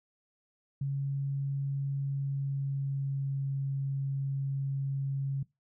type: tone with pitch glide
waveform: sine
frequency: 138.59 to 137.16 Hz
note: C#3 to C#3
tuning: 0 to -18 cents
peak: -29 dBFS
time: 0.81-5.43 s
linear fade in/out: 5 ms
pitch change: -18 cents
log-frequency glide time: 2.04-3.52 s
effects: noise-tail reverb RT60 0.2 s tail -21 dB re dry